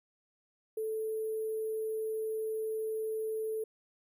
sine tone with sample-and-hold, 437.7 Hz, A4, 9 cents flat, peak -32 dBFS, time 0.77-3.64 s, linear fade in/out 5 ms, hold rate 11025 Hz, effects none

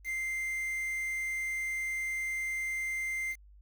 triangle tone with quantisation, 2090 Hz, C7, 2 cents flat, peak -30 dBFS, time 0.04-3.36 s, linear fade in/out 50 ms, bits 8, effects added 50 Hz sine -53 dBFS peak until 3.61 s

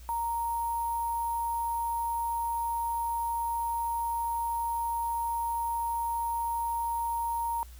sine tone with sample-and-hold, 932.3 Hz, A#5, in tune, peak -28 dBFS, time 0.09-7.63 s, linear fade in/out 0 ms, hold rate 11025 Hz, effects added 60 Hz sine -45 dBFS peak until 7.79 s + white hiss -57 dBFS RMS until 7.79 s

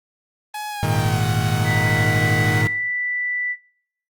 sawtooth tone with pitch glide, 843 to 746.7 Hz, G#5 to F#5, +26 to +16 cents, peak -23 dBFS, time 0.54-2.62 s, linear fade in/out 5 ms, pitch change -210 cents, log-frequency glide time 0.69-1.22 s
40% pulse chord, Ab suspended second, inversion none, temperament equal, 103.83 / 116.54 / 155.56 Hz, Ab2 / Bb2 / Eb3, 0 / 0 / 0 cents, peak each -22 dBFS, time 0.83-2.67 s, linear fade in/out 0 ms
sine tone, 1975.5 Hz, B6, in tune, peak -22 dBFS, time 1.64-3.56 s, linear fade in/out 50 ms
effects noise-tail reverb RT60 0.6 s tail -18 dB re dry + Opus 24 kbps

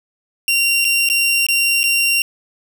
sawtooth tone with dropouts, 2762 Hz, F7, 20 cents flat, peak -10 dBFS, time 0.48-2.22 s, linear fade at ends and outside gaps 1 ms, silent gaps 0.845-0.85 / 1.089-1.099 / 1.466-1.486 / 1.832-1.839 s, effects none

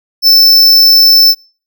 square tone, 5290 Hz, E8, 5 cents sharp, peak -3 dBFS, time 0.22-1.35 s, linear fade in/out 50 ms, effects noise-tail reverb RT60 0.4 s tail -26 dB re dry

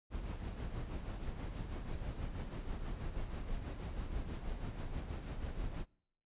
brown noise with tremolo, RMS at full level -39 dBFS, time 0.1-5.86 s, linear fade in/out 50 ms, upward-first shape sine, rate 6.2 Hz, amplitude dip 50%, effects noise-tail reverb RT60 0.7 s tail -26 dB re dry + resampled to 8000 Hz

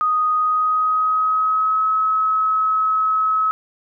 sine tone with pitch glide, 1244.5 to 1284.7 Hz, D#6 to E6, 0 to -45 cents, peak -15 dBFS, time 0.01-3.51 s, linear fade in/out 0 ms, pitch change +55 cents, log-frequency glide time 0.33-1.85 s, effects none

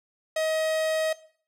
45% pulse tone, 633 Hz, D#5, 30 cents sharp, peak -24 dBFS, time 0.36-1.13 s, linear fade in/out 5 ms, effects noise-tail reverb RT60 0.5 s tail -17 dB re dry + low-pass 11000 Hz 12 dB/octave

